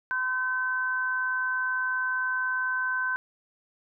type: tone pair together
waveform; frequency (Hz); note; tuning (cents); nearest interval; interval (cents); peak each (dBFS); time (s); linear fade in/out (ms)
sine; 1023 / 1532.8; C6 / G6; -39 / -39; perfect fifth; 700; -32 / -26; 0.11-3.16; 0
effects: none